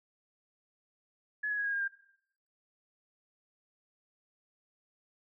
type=tone with pitch steps; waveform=sine; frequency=1700 / 1678.5 / 1657.3 / 1636.4 / 1615.7 / 1595.3 Hz; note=G#6 / G#6 / G#6 / G#6 / G#6 / G6; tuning=+40 / +18 / -4 / -26 / -48 / +30 cents; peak=-30 dBFS; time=1.43-1.88 s; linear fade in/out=10 ms; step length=75 ms; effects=noise-tail reverb RT60 0.7 s tail -19 dB re dry